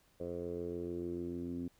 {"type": "tone with low-pass filter sweep", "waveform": "10% pulse", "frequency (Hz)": 86.8, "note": "F2", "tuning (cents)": -10, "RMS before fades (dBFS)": -40, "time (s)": [0.2, 1.68], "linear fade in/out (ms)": 5, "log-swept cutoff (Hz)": [520, 270], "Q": 4.4, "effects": ["pink hiss -70 dBFS RMS until 1.79 s"]}